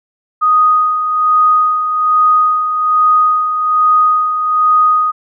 sine tone with tremolo, 1244.5 Hz, D#6, in tune, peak -6 dBFS, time 0.41-5.12 s, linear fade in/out 20 ms, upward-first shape sine, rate 1.2 Hz, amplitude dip 55%, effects none

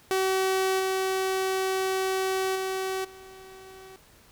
sawtooth tone with level steps, 380 Hz, F#4, 46 cents sharp, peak -19 / -21 / -24 / -41 dBFS, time 0.11-3.96 s, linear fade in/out 0 ms, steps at 0.79 / 2.55 / 3.04 s, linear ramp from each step 10 ms, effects pink hiss -56 dBFS RMS until 4.31 s

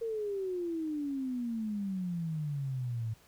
sine exponential sweep, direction down, 463.8 to 108.9 Hz, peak -32 dBFS, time 0.01-3.14 s, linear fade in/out 10 ms, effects pink hiss -62 dBFS RMS until 3.27 s

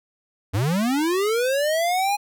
square linear sweep, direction up, 87 to 830.6 Hz, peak -20 dBFS, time 0.53-2.17 s, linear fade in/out 20 ms, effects none

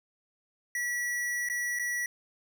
square tone with dropouts, 1940 Hz, B6, 31 cents flat, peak -30 dBFS, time 0.75-2.06 s, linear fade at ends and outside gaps 2 ms, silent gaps 1.488-1.498 / 1.789-1.795 s, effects none

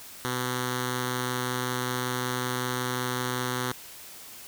5% pulse tone with notch filter, 125.3 Hz, B2, 25 cents sharp, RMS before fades -30 dBFS, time 0.25-3.72 s, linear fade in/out 0 ms, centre 660 Hz, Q 1.5, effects white hiss -45 dBFS RMS until 4.47 s

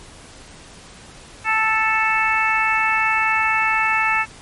harmonic tone, 440 Hz, A4, in tune, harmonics 2 / 3 / 4 / 5 / 6, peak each -22 / -22 / -22 / -22 / -22 dBFS, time 1.44-4.26 s, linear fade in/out 50 ms, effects pink hiss -42 dBFS RMS until 4.41 s + MP3 48 kbps

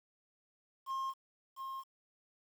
triangle tone with echo, 1068 Hz, C6, 35 cents sharp, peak -33 dBFS, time 0.86-1.14 s, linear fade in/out 50 ms, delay 700 ms, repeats 1, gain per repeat -5 dB, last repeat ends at 1.84 s, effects 10-bit

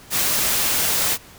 white noise, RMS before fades -20 dBFS, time 0.1-1.18 s, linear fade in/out 50 ms, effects pink hiss -45 dBFS RMS until 1.38 s

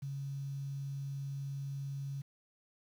sine tone with quantisation, 138.59 Hz, C#3, in tune, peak -37 dBFS, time 0.02-2.22 s, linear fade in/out 10 ms, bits 10, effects none

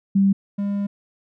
sine / triangle tone pair in turn, 196 / 201.3 Hz, G3 / G3, 0 / +46 cents, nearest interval unison, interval 46 cents, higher second, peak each -13 / -19 dBFS, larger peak first, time 0.15-0.33 / 0.58-0.87 s, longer second, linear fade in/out 10 ms, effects none

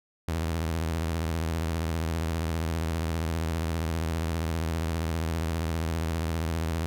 sawtooth tone with vibrato, 81.5 Hz, E2, 19 cents flat, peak -23 dBFS, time 0.28-6.86 s, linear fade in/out 0 ms, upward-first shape sine, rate 15 Hz, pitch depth 100 cents each way, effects none

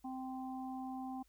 harmonic tone, 260.1 Hz, C4, 10 cents flat, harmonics 1 / 3 / 4, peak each -42 / -45 / -54 dBFS, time 0.04-1.23 s, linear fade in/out 10 ms, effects added 50 Hz sine -69 dBFS peak until 1.28 s + white hiss -75 dBFS RMS until 1.28 s

